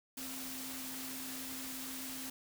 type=tone in noise; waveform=sine; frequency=261.6 Hz; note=C4; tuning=in tune; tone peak=-47 dBFS; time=0.17-2.3 s; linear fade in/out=5 ms; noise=white; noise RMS=-44 dBFS; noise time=0.17-2.3 s; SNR=-6 dB; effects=none